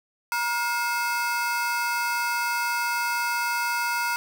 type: ring-modulated tone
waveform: 35% pulse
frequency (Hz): 1186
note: D6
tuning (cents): +17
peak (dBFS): -19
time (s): 0.32-4.16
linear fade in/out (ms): 0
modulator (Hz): 237
effects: none